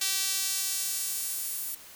sawtooth tone with high-pass filter sweep, 386.3 Hz, G4, 25 cents flat, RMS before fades -31 dBFS, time 0.01-1.75 s, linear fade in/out 5 ms, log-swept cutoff 4200 to 12000 Hz, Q 0.82, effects white hiss -49 dBFS RMS until 1.95 s

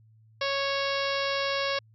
harmonic tone, 553 Hz, C#5, 4 cents flat, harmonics 1 / 2 / 3 / 4 / 5 / 6 / 7 / 8 / 9 / 10, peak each -30 / -33 / -35 / -36 / -37 / -38 / -38 / -39 / -40 / -40 dBFS, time 0.41-1.79 s, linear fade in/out 5 ms, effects added 110 Hz sine -55 dBFS peak until 1.94 s

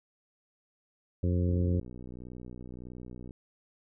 harmonic tone, 88.6 Hz, F2, 25 cents sharp, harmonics 1 / 2 / 3 / 4 / 5 / 6, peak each -26 / -32 / -36 / -38 / -40 / -42 dBFS, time 1.23-1.8 s, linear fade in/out 5 ms
click train, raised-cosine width 3 ms, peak -32 dBFS, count 113, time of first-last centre 1.49-3.308 s, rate 61.6 Hz
effects none

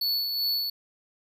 square tone with tremolo, 4435 Hz, C#8, in tune, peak -24 dBFS, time 0.01-0.7 s, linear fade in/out 5 ms, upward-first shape sine, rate 2.6 Hz, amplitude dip 40%, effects none

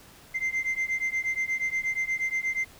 sine beating tone pair, 2079 / 2087.4 Hz, C7 / C7, -12 / -5 cents, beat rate 8.4 Hz, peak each -27 dBFS, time 0.34-2.65 s, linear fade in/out 20 ms, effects tanh soft clip ceiling -23 dBFS + pink hiss -52 dBFS RMS until 2.79 s

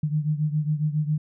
sine beating tone pair, 150 / 157.3 Hz, D3 / D#3, +37 / +19 cents, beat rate 7.3 Hz, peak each -23 / -27 dBFS, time 0.03-1.18 s, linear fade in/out 5 ms, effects none

